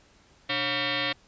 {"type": "tone with frequency modulation", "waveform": "sine", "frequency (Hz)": 716, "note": "F5", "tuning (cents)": 43, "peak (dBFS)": -25, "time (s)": [0.49, 1.13], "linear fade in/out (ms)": 10, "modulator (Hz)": 421, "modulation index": 8, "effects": ["pink hiss -59 dBFS RMS until 1.27 s", "resampled to 16000 Hz"]}